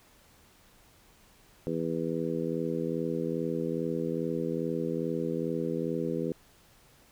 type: harmonic tone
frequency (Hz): 82.41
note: E2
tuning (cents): 0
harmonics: 2 / 3 / 4 / 5 / 6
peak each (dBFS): -35 / -35 / -35 / -35 / -35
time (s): 1.67-6.32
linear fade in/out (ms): 0
effects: pink hiss -60 dBFS RMS until 7.11 s